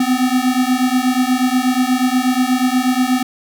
square beating tone pair, 250 / 258.3 Hz, B3 / C4, +21 / -22 cents, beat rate 8.3 Hz, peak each -17 / -17 dBFS, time 0-3.23 s, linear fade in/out 5 ms, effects none

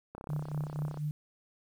click train, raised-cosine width 1 ms, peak -29 dBFS, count 28, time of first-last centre 0.15-0.973 s, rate 32.8 Hz
sine tone with tremolo, 150 Hz, D3, 37 cents sharp, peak -30 dBFS, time 0.29-1.11 s, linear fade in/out 0 ms, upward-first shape sine, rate 4.2 Hz, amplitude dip 70%
effects 10-bit

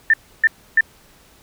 sine tone bursts, 1788 Hz, A6, 27 cents sharp, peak -9 dBFS, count 3, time 0.1-0.808 s, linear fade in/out 2 ms, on 36 ms, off 300 ms, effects pink hiss -51 dBFS RMS until 1.42 s

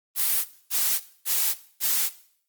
blue noise bursts, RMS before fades -23 dBFS, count 4, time 0.15-2.1 s, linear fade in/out 50 ms, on 300 ms, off 250 ms, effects noise-tail reverb RT60 0.6 s tail -17 dB re dry + Opus 32 kbps

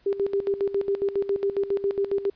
sine tone with tremolo, 397.3 Hz, G4, 23 cents sharp, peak -20 dBFS, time 0.06-2.3 s, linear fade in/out 5 ms, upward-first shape square, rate 7.3 Hz, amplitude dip 75%, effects pink hiss -62 dBFS RMS until 2.35 s + resampled to 11025 Hz

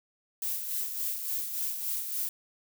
violet noise with tremolo, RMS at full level -31 dBFS, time 0.42-2.29 s, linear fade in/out 2 ms, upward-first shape sine, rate 3.5 Hz, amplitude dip 50%, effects none

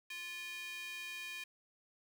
square tone with high-pass filter, 349.2 Hz, F4, in tune, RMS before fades -45 dBFS, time 0.1-1.44 s, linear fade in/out 5 ms, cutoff 2300 Hz, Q 3.7, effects 11-bit

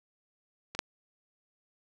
clicks, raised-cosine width 0.2 ms, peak -22 / -9 dBFS, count 2, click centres 0.75 / 0.791 s, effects none

